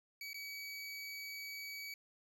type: tone with dropouts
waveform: 25% pulse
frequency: 2274 Hz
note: C#7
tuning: 44 cents sharp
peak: -40 dBFS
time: 0.21-1.94 s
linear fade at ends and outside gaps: 2 ms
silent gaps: 0.332-0.343 s
effects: none